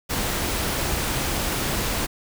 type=noise; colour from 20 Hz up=pink; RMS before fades=-25 dBFS; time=0.09-2.07 s; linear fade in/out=20 ms; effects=none